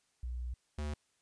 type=tone pair in turn; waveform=sine / square; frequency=61 / 74.4 Hz; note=B1 / D2; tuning=-21 / +23 cents; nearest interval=minor third; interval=344 cents; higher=second; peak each=-36 / -36 dBFS; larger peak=neither; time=0.23-0.54 / 0.78-0.94 s; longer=first; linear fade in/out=5 ms; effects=white hiss -75 dBFS RMS until 1.21 s + resampled to 22050 Hz